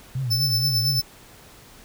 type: tone with vibrato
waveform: sine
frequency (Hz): 123.5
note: B2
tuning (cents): 0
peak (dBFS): -23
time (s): 0.15-1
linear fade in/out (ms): 5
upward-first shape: triangle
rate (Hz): 4.3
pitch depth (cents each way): 180
type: tone with tremolo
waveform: 45% pulse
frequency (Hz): 5280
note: E8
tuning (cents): +2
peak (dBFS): -19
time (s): 0.3-1.02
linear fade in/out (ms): 20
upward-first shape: sine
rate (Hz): 9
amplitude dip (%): 50
effects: pink hiss -48 dBFS RMS until 1.84 s

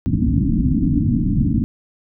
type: low-pass noise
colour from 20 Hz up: white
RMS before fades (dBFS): -17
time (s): 0.06-1.64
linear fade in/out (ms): 0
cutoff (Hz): 300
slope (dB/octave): 96
effects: none

